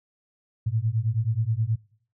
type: beating tone pair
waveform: sine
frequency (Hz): 107.1 / 116.5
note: A2 / A#2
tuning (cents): -46 / -1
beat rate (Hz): 9.4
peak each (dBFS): -25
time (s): 0.66-1.76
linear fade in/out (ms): 10
effects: noise-tail reverb RT60 0.6 s tail -24 dB re dry